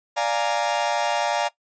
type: chord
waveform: 40% pulse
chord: Bb dominant seventh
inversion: first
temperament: equal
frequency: 587.3 / 698.5 / 830.6 / 932.3 Hz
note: D5 / F5 / Ab5 / Bb5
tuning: 0 / 0 / 0 / 0 cents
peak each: -26 dBFS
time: 0.16-1.49 s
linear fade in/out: 20 ms
effects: noise-tail reverb RT60 0.1 s tail -18 dB re dry + resampled to 16000 Hz